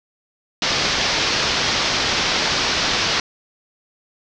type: low-pass noise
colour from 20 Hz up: white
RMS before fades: -20 dBFS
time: 0.62-3.2 s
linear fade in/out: 2 ms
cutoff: 5700 Hz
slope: 48 dB/octave
effects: none